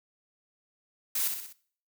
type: noise with echo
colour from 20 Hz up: blue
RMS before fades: -29 dBFS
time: 1.15-1.28 s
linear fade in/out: 5 ms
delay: 62 ms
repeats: 4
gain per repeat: -5 dB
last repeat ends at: 1.528 s
effects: noise-tail reverb RT60 0.5 s tail -19 dB re dry